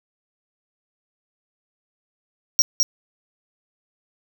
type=tone with echo; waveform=square; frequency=5630 Hz; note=F8; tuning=13 cents sharp; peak=-13 dBFS; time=2.59-2.62 s; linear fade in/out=0 ms; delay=210 ms; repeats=1; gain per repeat=-3 dB; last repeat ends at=2.83 s; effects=none